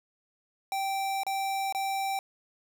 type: tone with dropouts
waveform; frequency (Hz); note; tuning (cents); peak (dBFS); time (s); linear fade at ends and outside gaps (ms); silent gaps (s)
square; 780; G5; -9; -29; 0.72-2.19; 1; 1.234-1.266 / 1.725-1.748
effects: none